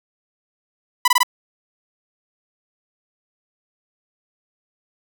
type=tone bursts; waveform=sawtooth; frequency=992 Hz; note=B5; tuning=7 cents sharp; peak=-8 dBFS; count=4; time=1.05-1.232 s; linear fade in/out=5 ms; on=29 ms; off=22 ms; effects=none